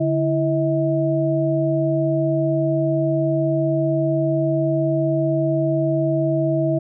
sine tone cluster, 145 / 329.3 / 640 Hz, D3 / E4 / D#5, -22 / -2 / +49 cents, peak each -21 dBFS, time 0-6.79 s, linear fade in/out 10 ms, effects none

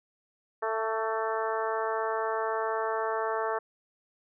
harmonic tone with a mistuned harmonic, 221.5 Hz, A3, 12 cents sharp, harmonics 2 / 3 / 4 / 5 / 6 / 7 / 8, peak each -32 / -34 / -34 / -35 / -37 / -41 / -41 dBFS, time 0.62-3.59 s, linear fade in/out 10 ms, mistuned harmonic 5, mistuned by +21 cents, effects none

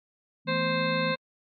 sine chord, E suspended fourth, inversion none, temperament just, 164.81 / 219.8 / 247.2 Hz, E3 / A3 / B3, 0 / -2 / +2 cents, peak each -32 / -35 / -36 dBFS, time 0.45-1.16 s, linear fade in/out 50 ms
harmonic tone, 523.3 Hz, C5, in tune, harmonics 1 / 2 / 3 / 4 / 5 / 7 / 8, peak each -29 / -32 / -34 / -35 / -36 / -37 / -38 dBFS, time 0.47-1.16 s, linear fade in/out 20 ms
effects AAC 64 kbps

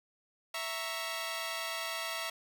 10% pulse chord, A# diminished, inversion second, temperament equal, 659.3 / 932.3 / 1108.7 Hz, E5 / A#5 / C#6, 0 / 0 / 0 cents, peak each -29 / -33 / -33 dBFS, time 0.54-2.3 s, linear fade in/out 5 ms, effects 9-bit

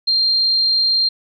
sine tone, 4186 Hz, C8, in tune, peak -13 dBFS, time 0.07-1.09 s, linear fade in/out 10 ms, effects none

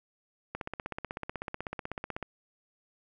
click train, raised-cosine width 0.5 ms, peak -20 dBFS, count 28, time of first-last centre 0.55-2.227 s, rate 16.1 Hz, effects none

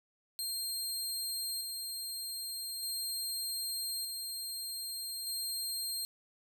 20% pulse tone with tremolo, 4195 Hz, C8, 4 cents sharp, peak -29 dBFS, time 0.39-6.05 s, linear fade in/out 0 ms, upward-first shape square, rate 0.41 Hz, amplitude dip 30%, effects none

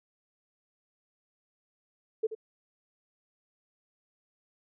sine tone with echo, 440 Hz, A4, in tune, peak -24 dBFS, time 2.23-2.27 s, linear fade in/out 10 ms, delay 81 ms, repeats 1, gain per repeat -11 dB, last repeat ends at 2.351 s, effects none

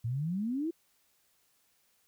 sine exponential sweep, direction up, 110.2 to 345.3 Hz, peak -30 dBFS, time 0.04-0.71 s, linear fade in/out 10 ms, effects white hiss -71 dBFS RMS until 2.07 s

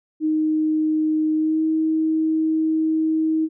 sine tone with pitch glide, 311.1 to 316.9 Hz, D#4 to D#4, 0 to +32 cents, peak -17 dBFS, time 0.2-3.49 s, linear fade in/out 50 ms, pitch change +32 cents, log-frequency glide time 1.35-1.63 s, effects none

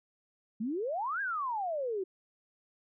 sine exponential two-way sweep, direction up then down, 204.3 to 1661.2 to 362.4 Hz, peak -31 dBFS, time 0.6-2.04 s, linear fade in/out 10 ms, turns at 1.21 s, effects none

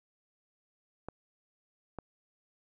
clicks, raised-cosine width 1 ms, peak -25 dBFS, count 2, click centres 1.086 / 1.987 s, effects none

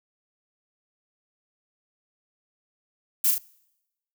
violet noise with echo, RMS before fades -21 dBFS, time 3.24-3.31 s, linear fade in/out 5 ms, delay 36 ms, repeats 2, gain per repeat -4 dB, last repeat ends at 3.382 s, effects noise-tail reverb RT60 0.9 s tail -25 dB re dry

